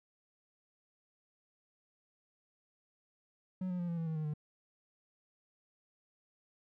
triangle tone with pitch steps, 185 / 179.63 / 174.42 / 169.35 / 164.44 / 159.66 / 155.03 / 150.53 Hz, F#3 / F3 / F3 / E3 / E3 / D#3 / D#3 / D3, 0 / +49 / -2 / +47 / -4 / +45 / -6 / +43 cents, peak -32 dBFS, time 3.61-4.338 s, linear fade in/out 5 ms, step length 91 ms, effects none

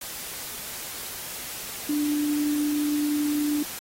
sine tone in noise, 295.1 Hz, D4, 8 cents sharp, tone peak -22 dBFS, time 1.89-3.63 s, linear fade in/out 5 ms, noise white, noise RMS -36 dBFS, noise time 0.01-3.79 s, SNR +11 dB, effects AAC 48 kbps

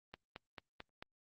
click train, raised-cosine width 0.3 ms, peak -30 dBFS, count 5, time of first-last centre 0.14-1.025 s, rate 4.52 Hz, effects Opus 32 kbps

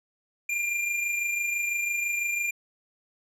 square tone pair together, 2392 / 2418 Hz, D7 / D7, +31 / +50 cents, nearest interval unison, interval 19 cents, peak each -27 / -37 dBFS, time 0.49-2.51 s, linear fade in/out 5 ms, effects low-pass 12000 Hz 12 dB/octave

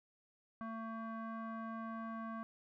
square tone with low-pass filter, 224.9 Hz, A3, 38 cents sharp, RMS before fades -44 dBFS, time 0.61-2.43 s, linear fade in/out 0 ms, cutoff 1300 Hz, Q 7.5, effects none

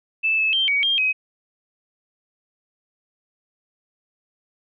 sine tone with pitch steps, 2632 / 2604 / 3148 / 2256 / 3206 / 2531 Hz, E7 / E7 / G7 / C#7 / G7 / D#7, -3 / -22 / +7 / +30 / +38 / +29 cents, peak -17 dBFS, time 0.23-1.13 s, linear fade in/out 20 ms, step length 150 ms, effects none

